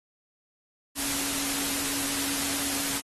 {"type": "tone in noise", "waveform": "sine", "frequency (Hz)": 278.5, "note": "C#4", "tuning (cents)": 8, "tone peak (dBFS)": -37, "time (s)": [0.95, 3.02], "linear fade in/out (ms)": 50, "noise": "white", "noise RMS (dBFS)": -29, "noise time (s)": [0.95, 3.02], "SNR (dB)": -11, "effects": ["AAC 32 kbps"]}